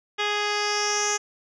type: tone with low-pass filter sweep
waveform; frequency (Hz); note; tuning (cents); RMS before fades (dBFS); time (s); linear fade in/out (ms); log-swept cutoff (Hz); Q
10% pulse; 415.3; G#4; 0; -25; 0.18-1.18; 20; 3800 to 6600; 5.1
effects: none